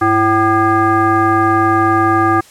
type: tone with frequency modulation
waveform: sine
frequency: 770 Hz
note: G5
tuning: 31 cents flat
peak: -9 dBFS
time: 0.01-2.41 s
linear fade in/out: 10 ms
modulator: 436 Hz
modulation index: 1.6
effects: white hiss -43 dBFS RMS until 2.5 s + low-pass 11000 Hz 12 dB/octave